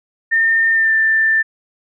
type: tone with pitch glide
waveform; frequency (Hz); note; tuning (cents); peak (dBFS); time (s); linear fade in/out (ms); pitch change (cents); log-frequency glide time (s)
sine; 1813 to 1778.8; A#6 to A6; -49 to +18; -11; 0.31-1.43; 20; -33; 0.72-0.93
effects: none